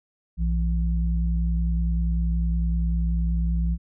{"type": "tone pair together", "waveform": "sine", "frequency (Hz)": [59.85, 169.1], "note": ["A#1", "E3"], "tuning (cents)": [46, 44], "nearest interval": "octave + tritone", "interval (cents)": 1798, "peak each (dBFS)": [-21, -27], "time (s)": [0.37, 3.78], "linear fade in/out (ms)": 50, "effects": []}